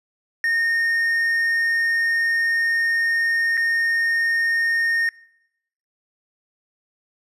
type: tone with dropouts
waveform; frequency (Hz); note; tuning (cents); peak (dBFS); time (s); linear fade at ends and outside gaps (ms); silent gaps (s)
triangle; 1839; A#6; -24; -16; 0.44-5.09; 1; 3.571-3.575
effects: noise-tail reverb RT60 0.8 s tail -22 dB re dry + resampled to 32000 Hz